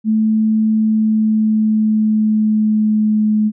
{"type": "tone with pitch glide", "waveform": "sine", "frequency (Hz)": [218.2, 213.7], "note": ["A3", "G#3"], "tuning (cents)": [-14, 50], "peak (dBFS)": -11, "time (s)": [0.04, 3.52], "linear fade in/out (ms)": 50, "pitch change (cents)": -36, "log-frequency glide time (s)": [0.71, 3.34], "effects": []}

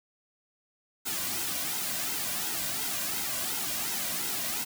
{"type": "noise with flanger", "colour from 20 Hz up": "white", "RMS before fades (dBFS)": -32, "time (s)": [1.05, 4.65], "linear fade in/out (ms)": 20, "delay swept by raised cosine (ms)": [1.7, 2.34], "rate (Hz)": 2.8, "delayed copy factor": -0.65, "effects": []}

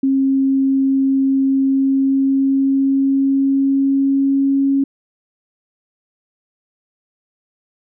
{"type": "tone with pitch glide", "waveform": "sine", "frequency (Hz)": [269.5, 274.7], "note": ["C#4", "C#4"], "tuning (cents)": [-49, -16], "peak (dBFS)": -12, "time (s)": [0.03, 4.84], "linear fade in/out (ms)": 5, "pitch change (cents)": 33, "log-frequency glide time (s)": [1.54, 4.68], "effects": []}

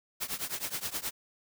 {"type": "noise with tremolo", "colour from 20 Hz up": "white", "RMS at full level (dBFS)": -32, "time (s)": [0.2, 1.11], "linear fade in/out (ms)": 20, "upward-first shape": "triangle", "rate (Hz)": 9.5, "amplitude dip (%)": 95, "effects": []}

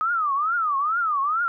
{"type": "tone with vibrato", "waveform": "sine", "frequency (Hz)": 1244.5, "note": "D#6", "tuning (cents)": 0, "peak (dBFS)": -20, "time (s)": [0.01, 1.48], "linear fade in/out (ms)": 0, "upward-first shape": "triangle", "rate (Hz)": 2.3, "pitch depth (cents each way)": 260, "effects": []}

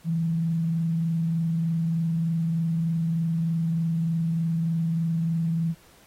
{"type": "tone with frequency modulation", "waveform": "sine", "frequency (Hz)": 164.81, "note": "E3", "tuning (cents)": 0, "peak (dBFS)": -22, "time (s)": [0.04, 5.75], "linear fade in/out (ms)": 50, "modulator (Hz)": 23.3, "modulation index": 0.2, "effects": ["pink hiss -56 dBFS RMS until 6.06 s", "AAC 48 kbps"]}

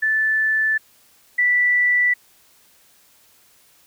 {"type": "tone pair in turn", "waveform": "sine", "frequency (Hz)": [1753, 1967.7], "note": ["A6", "B6"], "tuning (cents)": [-7, -7], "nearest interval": "major second", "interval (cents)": 200, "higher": "second", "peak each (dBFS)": [-16, -14], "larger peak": "second", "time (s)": [[0.02, 0.78], [1.38, 2.14]], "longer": "neither", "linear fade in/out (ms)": 10, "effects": ["white hiss -55 dBFS RMS until 3.86 s"]}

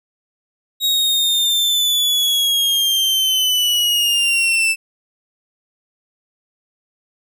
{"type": "linear sweep", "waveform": "40% pulse", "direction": "down", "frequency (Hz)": [3800, 2637], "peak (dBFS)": -13, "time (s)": [0.8, 4.76], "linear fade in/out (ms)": 50, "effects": []}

